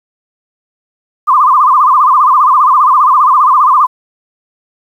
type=tone with vibrato; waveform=sine; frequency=1108.7 Hz; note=C#6; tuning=in tune; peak=-4 dBFS; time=1.27-3.87 s; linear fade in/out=20 ms; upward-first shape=sine; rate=15 Hz; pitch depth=180 cents each way; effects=7-bit